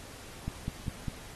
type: click train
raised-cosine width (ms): 5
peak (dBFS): -20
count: 4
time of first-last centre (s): 0.48-1.082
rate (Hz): 4.98
effects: pink hiss -48 dBFS RMS until 1.35 s + AAC 32 kbps